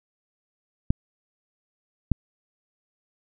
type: clicks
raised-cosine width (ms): 5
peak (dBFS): -7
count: 2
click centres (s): 0.905 / 2.117
effects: none